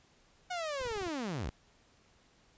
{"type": "linear sweep", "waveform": "sawtooth", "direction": "down", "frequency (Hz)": [740, 44], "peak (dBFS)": -31, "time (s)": [0.5, 1.5], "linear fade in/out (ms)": 10}
{"type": "noise bursts", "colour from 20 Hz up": "brown", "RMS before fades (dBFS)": -45, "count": 6, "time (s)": [0.8, 1.083], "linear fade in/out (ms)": 0, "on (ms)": 23, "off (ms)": 29}
{"effects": ["pink hiss -66 dBFS RMS until 2.57 s", "resampled to 16000 Hz"]}